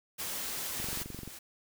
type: noise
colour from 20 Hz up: white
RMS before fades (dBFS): -37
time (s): 0.18-1.04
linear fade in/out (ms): 20
type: noise with tremolo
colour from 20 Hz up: white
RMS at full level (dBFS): -47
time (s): 0.76-1.39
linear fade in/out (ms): 5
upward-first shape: sine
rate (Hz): 5.6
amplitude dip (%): 25
type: click train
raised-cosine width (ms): 3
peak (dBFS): -29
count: 12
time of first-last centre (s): 0.8-1.276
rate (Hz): 23.1
effects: none